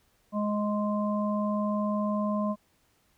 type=harmonic tone; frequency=208.6 Hz; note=G#3; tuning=8 cents sharp; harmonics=1 / 3 / 5; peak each=-27 / -32 / -34 dBFS; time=0.32-2.56 s; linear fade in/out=50 ms; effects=pink hiss -68 dBFS RMS until 3.17 s